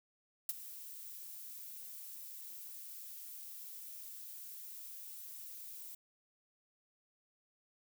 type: noise with ADSR envelope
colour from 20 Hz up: violet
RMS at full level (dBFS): -33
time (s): 0.49-5.95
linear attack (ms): 3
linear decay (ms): 24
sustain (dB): -16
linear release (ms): 5
effects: none